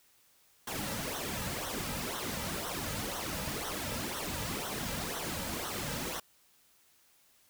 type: noise with flanger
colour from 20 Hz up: pink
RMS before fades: -37 dBFS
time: 0.67-6.2 s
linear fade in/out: 5 ms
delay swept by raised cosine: 0.41 to 2.81 ms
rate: 2 Hz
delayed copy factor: -0.7
effects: white hiss -66 dBFS RMS until 7.49 s